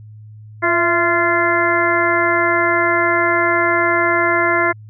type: harmonic tone with a mistuned harmonic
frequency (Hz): 346.2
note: F4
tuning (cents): -15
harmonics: 1 / 2 / 3 / 4 / 5 / 6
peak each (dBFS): -20 / -20 / -20 / -20 / -20 / -20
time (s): 0.62-4.73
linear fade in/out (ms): 20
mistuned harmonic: 2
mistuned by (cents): -57
effects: added 107 Hz sine -35 dBFS peak until 4.89 s